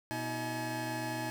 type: tone cluster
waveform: 25% pulse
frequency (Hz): 122.2 / 318 / 849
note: B2 / D#4 / G#5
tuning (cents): -18 / +38 / +38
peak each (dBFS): -36 / -35 / -35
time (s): 0.11-1.3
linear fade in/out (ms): 0
effects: none